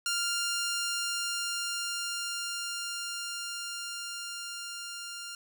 10% pulse tone with level ramp, 1396.9 Hz, F6, in tune, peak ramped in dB -20 to -31 dBFS, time 0.06-5.35 s, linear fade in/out 2 ms, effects none

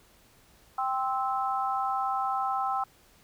sine chord, C major, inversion second, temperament just, 784.9 / 1046.5 / 1308.1 Hz, G5 / C6 / E6, +2 / 0 / -14 cents, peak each -29 / -33 / -31 dBFS, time 0.78-2.84 s, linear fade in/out 5 ms, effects pink hiss -60 dBFS RMS until 3.23 s

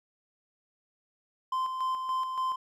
triangle tone with tremolo, 1037 Hz, C6, 16 cents flat, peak -25 dBFS, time 1.52-2.56 s, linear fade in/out 5 ms, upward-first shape square, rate 3.5 Hz, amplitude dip 45%, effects none

